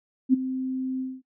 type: tone with ADSR envelope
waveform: sine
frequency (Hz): 260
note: C4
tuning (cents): -11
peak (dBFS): -12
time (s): 0.29-1.22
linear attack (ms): 45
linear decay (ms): 14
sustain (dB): -14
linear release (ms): 220
effects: noise-tail reverb RT60 0.1 s tail -18 dB re dry